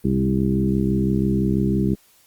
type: harmonic tone with a mistuned harmonic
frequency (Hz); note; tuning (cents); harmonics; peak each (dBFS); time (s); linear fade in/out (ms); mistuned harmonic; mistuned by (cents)
66; C2; +16; 1 / 2 / 3 / 4 / 5 / 6; -27 / -24 / -20 / -28 / -25 / -28; 0.04-1.95; 10; 2; -35
effects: white hiss -56 dBFS RMS until 2.26 s + Opus 32 kbps